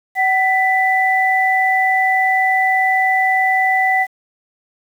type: tone pair together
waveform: sine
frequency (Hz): 758 / 1985.4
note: F#5 / B6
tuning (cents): +42 / +9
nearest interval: octave + perfect fourth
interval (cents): 1667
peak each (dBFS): -15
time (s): 0.15-4.07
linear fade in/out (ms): 50
effects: 7-bit